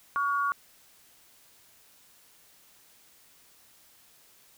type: tone pair together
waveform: sine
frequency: 1129 / 1427 Hz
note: C#6 / F6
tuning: +31 / +37 cents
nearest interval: major third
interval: 406 cents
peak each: -26 / -30 dBFS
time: 0.16-0.52 s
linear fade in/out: 0 ms
effects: white hiss -59 dBFS RMS until 4.57 s